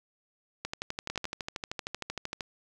two click trains, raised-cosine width 0.2 ms, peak -16 / -17 dBFS, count 8 / 18, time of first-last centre 0.65-1.243 / 1.1-2.408 s, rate 11.8 / 13 Hz, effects none

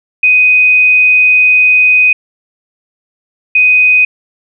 sine tone pair in turn, 2500 / 2500 Hz, D#7 / D#7, +8 / +8 cents, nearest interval unison, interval 0 cents, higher neither, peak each -4 dBFS, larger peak neither, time 0.23-2.13 / 3.55-4.05 s, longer first, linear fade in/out 5 ms, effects none

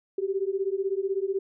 sine beating tone pair, 380.8 / 396.8 Hz, F#4 / G4, +50 / +21 cents, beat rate 16 Hz, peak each -28 dBFS, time 0.18-1.39 s, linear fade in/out 5 ms, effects none

